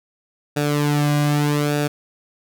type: tone with flanger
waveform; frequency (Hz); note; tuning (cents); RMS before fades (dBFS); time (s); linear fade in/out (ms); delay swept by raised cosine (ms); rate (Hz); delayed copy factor
sawtooth; 146.83; D3; 0; -19; 0.56-1.88; 10; 0.95 to 2.25; 0.82; -0.7
effects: none